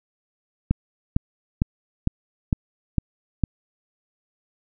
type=click train; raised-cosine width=5 ms; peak=-6 dBFS; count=7; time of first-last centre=0.71-3.437 s; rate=2.2 Hz; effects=none